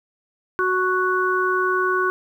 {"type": "harmonic tone", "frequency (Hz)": 370, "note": "F#4", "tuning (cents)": 0, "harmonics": [1, 3, 4], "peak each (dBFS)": [-22, -22, -22], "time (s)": [0.59, 2.1], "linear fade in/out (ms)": 0, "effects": ["9-bit"]}